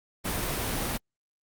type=noise; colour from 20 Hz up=pink; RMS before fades=-30 dBFS; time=0.24-0.98 s; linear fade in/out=20 ms; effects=Opus 32 kbps